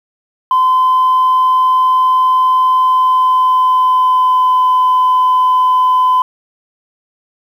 sine tone with pitch glide, 1025 to 1014.4 Hz, C6 to B5, -36 to +46 cents, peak -6 dBFS, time 0.51-6.22 s, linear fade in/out 2 ms, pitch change -18 cents, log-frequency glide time 2.78-4.63 s, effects tanh soft clip ceiling -5 dBFS + 7-bit

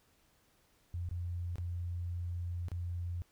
sine tone with dropouts, 87.31 Hz, F2, in tune, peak -35 dBFS, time 0.94-3.22 s, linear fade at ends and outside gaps 0 ms, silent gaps 1.089-1.112 / 1.557-1.583 / 2.684-2.717 s, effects pink hiss -70 dBFS RMS until 3.31 s

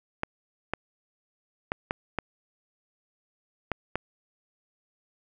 clicks, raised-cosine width 0.5 ms, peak -12 dBFS, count 7, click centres 0.234 / 0.736 / 1.719 / 1.909 / 2.187 / 3.717 / 3.956 s, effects none

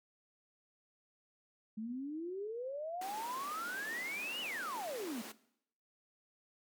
sine exponential two-way sweep, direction up then down, 211.2 to 2998 to 211.2 Hz, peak -38 dBFS, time 1.77-5.22 s, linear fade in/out 10 ms, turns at 4.41 s
pink high-pass noise, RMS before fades -48 dBFS, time 3.01-5.32 s, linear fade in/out 5 ms, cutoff 230 Hz, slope 24 dB/octave
effects noise-tail reverb RT60 0.7 s tail -18 dB re dry + MP3 96 kbps

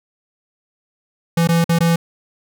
square tone with dropouts, 167.8 Hz, E3, 31 cents sharp, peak -13 dBFS, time 1.37-1.96 s, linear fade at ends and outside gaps 5 ms, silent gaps 1.474-1.488 / 1.643-1.692 / 1.788-1.805 s, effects none

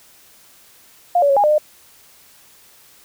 sine tone with pitch steps, 705 / 569 / 552 / 820 / 602 / 606 Hz, F5 / C#5 / C#5 / G#5 / D5 / D#5, +16 / +45 / -7 / -22 / +43 / -46 cents, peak -11 dBFS, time 1.15-1.582 s, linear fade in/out 5 ms, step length 72 ms, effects white hiss -49 dBFS RMS until 3.04 s

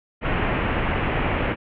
pink low-pass noise, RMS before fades -23 dBFS, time 0.21-1.56 s, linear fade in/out 50 ms, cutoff 2800 Hz, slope 48 dB/octave, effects none

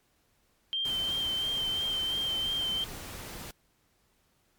sine tone with vibrato, 3136 Hz, G7, in tune, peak -28 dBFS, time 0.73-2.84 s, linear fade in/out 0 ms, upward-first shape sine, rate 2.9 Hz, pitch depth 24 cents each way
pink noise, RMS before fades -42 dBFS, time 0.85-3.51 s, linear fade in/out 2 ms
effects pink hiss -70 dBFS RMS until 4.58 s + MP3 96 kbps

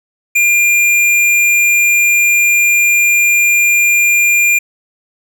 sine tone with tanh clipping, 2400 Hz, D7, 37 cents sharp, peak -9 dBFS, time 0.35-4.59 s, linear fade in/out 10 ms, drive 18 dB, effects none

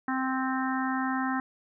harmonic tone, 261.6 Hz, C4, in tune, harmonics 1 / 3 / 4 / 5 / 6 / 7, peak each -29 / -34 / -35 / -36 / -37 / -37 dBFS, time 0.08-1.4 s, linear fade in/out 2 ms, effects none

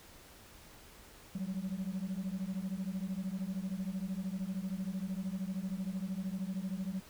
sine beating tone pair, 182.9 / 195.9 Hz, F#3 / G3, -20 / -1 cents, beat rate 13 Hz, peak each -36 / -36 dBFS, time 1.35-7.01 s, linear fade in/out 5 ms, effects tanh soft clip ceiling -32 dBFS + pink hiss -56 dBFS RMS until 7.09 s

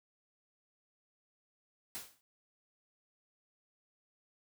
white noise with exponential decay, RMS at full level -39 dBFS, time 1.95-2.21 s, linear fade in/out 0 ms, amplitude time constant 56 ms, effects none

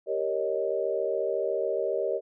sine chord, Eb dominant seventh, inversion first, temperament equal, 392 / 466.2 / 554.4 / 622.3 Hz, G4 / Bb4 / Db5 / Eb5, 0 / 0 / 0 / 0 cents, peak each -31 dBFS, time 0.06-2.21 s, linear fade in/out 50 ms, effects none

